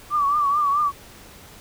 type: tone with vibrato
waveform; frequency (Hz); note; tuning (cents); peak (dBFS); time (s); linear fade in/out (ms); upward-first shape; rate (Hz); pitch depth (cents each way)
sine; 1159; D6; -23; -17; 0.1-0.92; 50; triangle; 4.6; 89
effects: pink hiss -45 dBFS RMS until 1.6 s